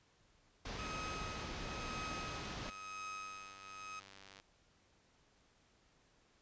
pink low-pass noise, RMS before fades -45 dBFS, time 0.65-2.7 s, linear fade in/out 5 ms, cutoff 5800 Hz, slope 24 dB/octave
30% pulse tone with tremolo, 1268 Hz, D#6, 32 cents sharp, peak -40 dBFS, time 0.78-4 s, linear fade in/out 10 ms, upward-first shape triangle, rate 0.98 Hz, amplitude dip 80%
click train, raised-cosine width 0.2 ms, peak -38 dBFS, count 254, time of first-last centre 1.81-4.4 s, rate 97.7 Hz
effects pink hiss -71 dBFS RMS until 6.41 s + resampled to 16000 Hz

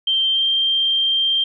sine tone with pitch glide, 3143 to 3169 Hz, G7 to G7, +4 to +18 cents, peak -15 dBFS, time 0.07-1.44 s, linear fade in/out 5 ms, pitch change +14 cents, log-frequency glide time 0.24-0.47 s, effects none

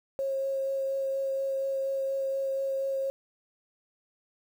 sine tone with vibrato, 541 Hz, C#5, 42 cents flat, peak -27 dBFS, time 0.19-3.1 s, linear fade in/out 0 ms, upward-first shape sine, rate 4.2 Hz, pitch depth 10 cents each way, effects 9-bit

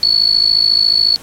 sine tone with amplitude modulation, 4413 Hz, C#8, 9 cents flat, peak -5 dBFS, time 0.03-1.16 s, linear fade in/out 0 ms, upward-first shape sine, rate 54.1 Hz, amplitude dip 85%, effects pink hiss -37 dBFS RMS until 1.22 s + MP3 64 kbps

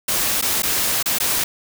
white noise with dropouts, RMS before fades -20 dBFS, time 0.08-1.44 s, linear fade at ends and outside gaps 5 ms, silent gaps 0.414-0.423 / 0.622-0.632 / 1.028-1.058 / 1.186-1.2 s, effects none

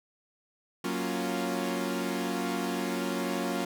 sawtooth chord, Gb major seventh, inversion none, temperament equal, 185 / 233.1 / 277.2 / 349.2 Hz, Gb3 / Bb3 / Db4 / F4, 0 / 0 / 0 / 0 cents, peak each -31 dBFS, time 0.84-3.65 s, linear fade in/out 5 ms, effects none

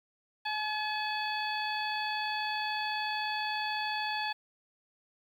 harmonic tone with a mistuned harmonic, 853 Hz, G#5, 46 cents sharp, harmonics 1 / 2 / 3 / 4 / 5, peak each -34 / -37 / -39 / -40 / -41 dBFS, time 0.45-4.33 s, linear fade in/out 10 ms, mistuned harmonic 5, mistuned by +82 cents, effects 10-bit

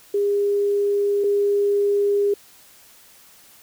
sine tone pair in turn, 405.6 / 405.6 Hz, G#4 / G#4, -41 / -41 cents, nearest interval unison, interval 0 cents, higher neither, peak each -17 / -16 dBFS, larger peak second, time 0.14-1.24 / 1.24-2.34 s, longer neither, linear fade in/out 5 ms, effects white hiss -50 dBFS RMS until 3.62 s

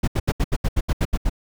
brown noise bursts, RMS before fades -18 dBFS, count 11, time 0.03-1.297 s, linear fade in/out 10 ms, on 47 ms, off 75 ms, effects none

